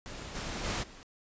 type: noise with level steps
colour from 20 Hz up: pink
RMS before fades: -43 / -37 / -33 / -51 dBFS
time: 0.06-1.03 s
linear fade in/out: 0 ms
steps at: 0.34 / 0.63 / 0.82 s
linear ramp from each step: 20 ms
effects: resampled to 16000 Hz